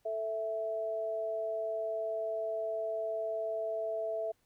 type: tone pair together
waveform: sine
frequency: 440 / 659.3 Hz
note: A4 / E5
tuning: 0 / 0 cents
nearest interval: perfect fifth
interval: 700 cents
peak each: -39 / -33 dBFS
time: 0.05-4.32 s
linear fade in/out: 10 ms
effects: pink hiss -74 dBFS RMS until 4.45 s